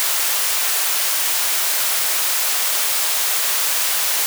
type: high-pass noise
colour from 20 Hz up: white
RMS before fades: -19 dBFS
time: 0-4.26 s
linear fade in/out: 0 ms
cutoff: 620 Hz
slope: 12 dB/octave
effects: none